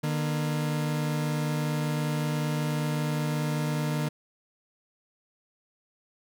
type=tone pair together; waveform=40% pulse; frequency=151.05 / 239.2 Hz; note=D3 / A#3; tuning=+49 / +45 cents; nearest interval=minor sixth; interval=796 cents; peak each=-26 / -33 dBFS; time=0.03-4.09 s; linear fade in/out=10 ms; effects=none

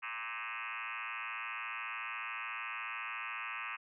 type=tone with frequency modulation; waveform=sine; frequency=1864.7 Hz; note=A#6; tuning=in tune; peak=-38 dBFS; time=0.02-3.77 s; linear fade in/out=20 ms; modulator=114 Hz; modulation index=7.4; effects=none

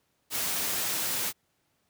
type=noise; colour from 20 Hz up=white; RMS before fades=-30 dBFS; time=0.3-1.33 s; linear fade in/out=50 ms; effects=pink hiss -73 dBFS RMS until 1.89 s + high-pass 80 Hz 12 dB/octave

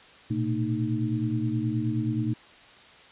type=tone cluster; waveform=sine; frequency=114.9 / 124.4 / 226.6 / 308.4 Hz; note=A#2 / B2 / A#3 / D#4; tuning=-25 / +13 / -49 / -15 cents; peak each=-30 dBFS; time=0.3-2.34 s; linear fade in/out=10 ms; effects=white hiss -51 dBFS RMS until 3.11 s + resampled to 8000 Hz

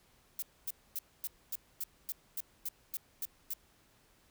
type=noise bursts; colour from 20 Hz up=violet; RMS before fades=-37 dBFS; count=12; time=0.39-3.536 s; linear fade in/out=2 ms; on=33 ms; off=250 ms; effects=pink hiss -67 dBFS RMS until 4.3 s

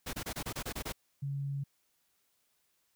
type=noise bursts; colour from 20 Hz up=pink; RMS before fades=-38 dBFS; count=9; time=0.06-0.925 s; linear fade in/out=10 ms; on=73 ms; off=26 ms
type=tone; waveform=sine; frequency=139.6 Hz; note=C#3; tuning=13 cents sharp; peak=-33 dBFS; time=1.22-1.64 s; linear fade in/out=10 ms
effects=white hiss -75 dBFS RMS until 2.95 s

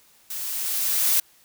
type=noise with level ramp; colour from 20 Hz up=blue; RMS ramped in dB=-32 to -19 dBFS; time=0.3-1.2 s; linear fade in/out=5 ms; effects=white hiss -57 dBFS RMS until 1.44 s

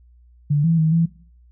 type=tone with pitch steps; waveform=sine; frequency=146 / 165.3 / 158.2 / 166.4 Hz; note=D3 / E3 / D#3 / E3; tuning=-10 / +5 / +29 / +17 cents; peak=-14 dBFS; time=0.5-1.06 s; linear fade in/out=10 ms; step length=140 ms; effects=noise-tail reverb RT60 0.5 s tail -19 dB re dry + added 60 Hz sine -48 dBFS peak until 1.51 s

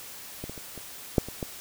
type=clicks; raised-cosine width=2 ms; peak=-21 / -24 / -28 / -27 / -6 / -24 / -17 dBFS; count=7; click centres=0.44 / 0.496 / 0.578 / 0.777 / 1.182 / 1.286 / 1.428 s; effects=white hiss -43 dBFS RMS until 1.6 s

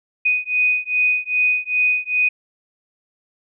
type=beating tone pair; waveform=sine; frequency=2489 / 2491.5 Hz; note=D#7 / D#7; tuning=0 / +2 cents; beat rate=2.5 Hz; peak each=-19 dBFS; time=0.25-2.29 s; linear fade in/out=10 ms; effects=none

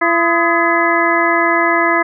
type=harmonic tone with a mistuned harmonic; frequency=337.8 Hz; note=E4; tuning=42 cents sharp; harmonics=1 / 2 / 3 / 4 / 5 / 6; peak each=-18 / -18 / -18 / -18 / -18 / -18 dBFS; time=0.01-2.03 s; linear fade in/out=10 ms; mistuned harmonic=4; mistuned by=-120 cents; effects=none

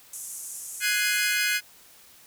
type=band-pass noise; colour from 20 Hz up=pink; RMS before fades=-38 dBFS; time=0.13-1.33 s; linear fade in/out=5 ms; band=6400 to 12000 Hz; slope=48 dB/octave
type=chord; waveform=sawtooth; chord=Ab dominant seventh; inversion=third; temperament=equal; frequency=1480 / 1661.2 / 2093 / 2489 Hz; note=Gb6 / Ab6 / C7 / Eb7; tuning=0 / 0 / 0 / 0 cents; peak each=-25 dBFS; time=0.8-1.61 s; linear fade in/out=50 ms
effects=white hiss -53 dBFS RMS until 2.26 s

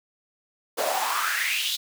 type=noise with high-pass filter sweep; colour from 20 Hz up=pink; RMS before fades=-26 dBFS; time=0.77-1.77 s; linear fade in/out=20 ms; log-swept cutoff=510 to 3900 Hz; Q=5; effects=none

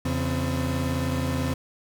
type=tone cluster; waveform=35% pulse; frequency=84 / 137.2 / 255.8 Hz; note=E2 / C#3 / C4; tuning=+33 / -17 / -39 cents; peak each=-27 dBFS; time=0.05-1.54 s; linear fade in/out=5 ms; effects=none

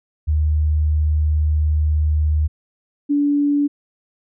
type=tone pair in turn; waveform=sine; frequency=76.4 / 288.4 Hz; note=D#2 / D4; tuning=-31 / -31 cents; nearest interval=octave + major seventh; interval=2300 cents; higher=second; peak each=-14 dBFS; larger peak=neither; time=0.27-2.48 / 3.09-3.68 s; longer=first; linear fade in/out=20 ms; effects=none

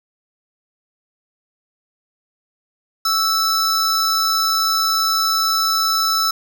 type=tone pair together; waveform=square; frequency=1318.5 / 5274 Hz; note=E6 / E8; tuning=0 / 0 cents; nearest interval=2 octaves; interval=2400 cents; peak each=-18 / -20 dBFS; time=3.05-6.31 s; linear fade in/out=5 ms; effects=7-bit

